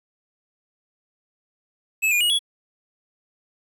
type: tone with pitch steps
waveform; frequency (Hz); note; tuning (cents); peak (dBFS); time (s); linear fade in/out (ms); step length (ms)
square; 2597 / 2429 / 2893 / 3366; E7 / D#7 / F#7 / G#7; -26 / -42 / -40 / +23; -18; 2.02-2.392; 20; 93
effects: 9-bit